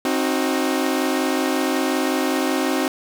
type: chord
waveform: sawtooth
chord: C diminished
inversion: none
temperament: equal with one note detuned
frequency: 265.7 / 311.1 / 370 Hz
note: C4 / Eb4 / Gb4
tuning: +27 / 0 / 0 cents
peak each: -18 / -20 / -21 dBFS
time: 0.05-2.88 s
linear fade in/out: 2 ms
effects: none